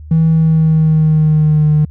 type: tone with pitch glide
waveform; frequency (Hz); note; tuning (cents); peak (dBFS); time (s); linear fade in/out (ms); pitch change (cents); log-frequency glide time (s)
triangle; 161.5 to 151.56; E3 to D#3; -35 to -45; -4; 0.11-1.85; 5; -110; 0.28-1.71
effects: tanh soft clip ceiling -4 dBFS + added 76 Hz sine -29 dBFS peak until 1.9 s